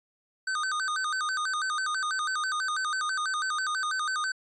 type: tone with vibrato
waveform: square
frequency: 1371 Hz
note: F6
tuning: 32 cents flat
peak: -28 dBFS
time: 0.47-4.32 s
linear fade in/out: 5 ms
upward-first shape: square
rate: 6.1 Hz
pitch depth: 190 cents each way
effects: resampled to 22050 Hz